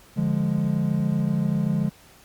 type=chord; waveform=triangle; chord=D diminished; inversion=none; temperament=equal; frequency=146.83 / 174.61 / 207.7 Hz; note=D3 / F3 / Ab3; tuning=0 / 0 / 0 cents; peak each=-23 dBFS; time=0.16-1.9 s; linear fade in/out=20 ms; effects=pink hiss -52 dBFS RMS until 2.24 s + Opus 48 kbps